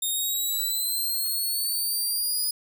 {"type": "exponential sweep", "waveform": "5% pulse", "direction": "up", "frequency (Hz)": [3672, 4978], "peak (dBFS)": -18, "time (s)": [0.02, 2.51], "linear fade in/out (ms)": 5, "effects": []}